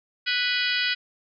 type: harmonic tone with a mistuned harmonic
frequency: 493.9 Hz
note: B4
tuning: in tune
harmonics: 3 / 4 / 5 / 6 / 7 / 8 / 9 / 10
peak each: -28 / -29 / -30 / -31 / -31 / -32 / -33 / -33 dBFS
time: 0.26-0.95 s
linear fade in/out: 20 ms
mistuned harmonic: 7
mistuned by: -75 cents
effects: none